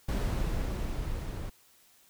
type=noise with level ramp; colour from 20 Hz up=brown; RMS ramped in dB=-28 to -37 dBFS; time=0.08-1.5 s; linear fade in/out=10 ms; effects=white hiss -62 dBFS RMS until 2.09 s